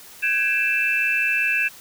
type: tone cluster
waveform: sine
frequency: 1534 / 1659 / 2392 / 2645 Hz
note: G6 / G#6 / D7 / E7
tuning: -38 / -2 / +31 / +5 cents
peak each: -29 / -25 / -27 / -20 dBFS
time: 0.22-1.69 s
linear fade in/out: 20 ms
effects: white hiss -44 dBFS RMS until 1.8 s